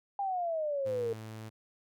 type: exponential sweep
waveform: sine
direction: down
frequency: 810 to 450.4 Hz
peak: -30 dBFS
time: 0.19-1.13 s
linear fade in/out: 2 ms
type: tone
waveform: sawtooth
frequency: 110 Hz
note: A2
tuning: in tune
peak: -38 dBFS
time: 0.85-1.5 s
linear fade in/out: 20 ms
effects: none